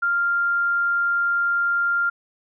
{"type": "tone", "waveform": "sine", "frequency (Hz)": 1395, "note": "F6", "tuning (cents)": -2, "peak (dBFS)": -18, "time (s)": [0.02, 2.1], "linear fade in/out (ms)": 10, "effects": []}